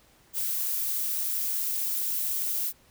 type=noise with high-pass filter sweep; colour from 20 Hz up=violet; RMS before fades=-29 dBFS; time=0.33-2.73 s; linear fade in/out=50 ms; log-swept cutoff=1300 to 310 Hz; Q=1.3; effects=pink hiss -60 dBFS RMS until 2.9 s